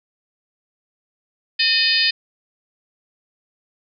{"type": "harmonic tone with a mistuned harmonic", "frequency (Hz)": 607, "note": "D#5", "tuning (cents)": -43, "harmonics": [3, 4, 5, 6, 7, 8], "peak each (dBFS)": [-23, -22, -25, -23, -22, -19], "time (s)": [1.59, 2.11], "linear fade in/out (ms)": 10, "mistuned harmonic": 4, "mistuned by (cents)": 60, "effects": []}